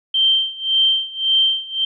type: tone with tremolo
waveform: sine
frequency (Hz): 3136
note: G7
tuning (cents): 0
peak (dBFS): -11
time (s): 0.14-1.85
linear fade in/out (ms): 5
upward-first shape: sine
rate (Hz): 1.8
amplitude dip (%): 90
effects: none